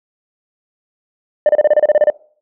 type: tone bursts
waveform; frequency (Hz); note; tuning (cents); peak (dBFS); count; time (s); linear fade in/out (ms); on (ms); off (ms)
sine; 600; D5; +37; -4; 11; 1.46-2.101; 2; 31; 30
effects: noise-tail reverb RT60 0.5 s tail -24 dB re dry + tanh soft clip ceiling -5 dBFS